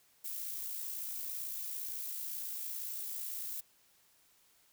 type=noise with amplitude modulation; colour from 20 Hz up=violet; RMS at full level=-39 dBFS; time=0.24-3.61 s; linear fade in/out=10 ms; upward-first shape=sine; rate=57.9 Hz; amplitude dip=35%; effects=white hiss -68 dBFS RMS until 4.72 s